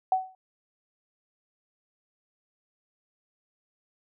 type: tone with exponential decay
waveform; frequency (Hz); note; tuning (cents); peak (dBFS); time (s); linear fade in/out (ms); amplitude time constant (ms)
sine; 752; F#5; +28; -17; 0.12-0.35; 2; 50
effects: none